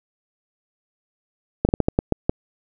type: slowing click train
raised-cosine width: 2 ms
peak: -3 dBFS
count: 8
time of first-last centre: 1.65-2.295 s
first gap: 39 ms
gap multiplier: 1.28
effects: none